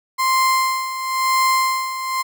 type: tone with tremolo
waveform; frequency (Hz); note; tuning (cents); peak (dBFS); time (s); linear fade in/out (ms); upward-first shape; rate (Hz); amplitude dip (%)
35% pulse; 1046; C6; -1; -12; 0.18-2.23; 20; sine; 0.98; 70
effects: none